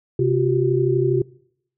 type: tone cluster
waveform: sine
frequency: 131.5 / 354.6 / 386.9 Hz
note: C3 / F4 / G4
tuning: +9 / +26 / -23 cents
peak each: -20 dBFS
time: 0.19-1.22 s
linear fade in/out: 5 ms
effects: noise-tail reverb RT60 0.7 s tail -22 dB re dry